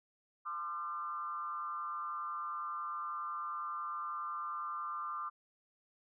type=tone with frequency modulation; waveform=sine; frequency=1198 Hz; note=D6; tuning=34 cents sharp; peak=-37 dBFS; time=0.45-5.3 s; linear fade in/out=20 ms; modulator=157 Hz; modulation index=0.81; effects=none